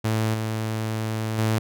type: tone with level steps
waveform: sawtooth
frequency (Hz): 110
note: A2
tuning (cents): 0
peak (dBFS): -17 / -21 / -16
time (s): 0.04-1.59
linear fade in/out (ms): 10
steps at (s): 0.34 / 1.38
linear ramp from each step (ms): 5
effects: none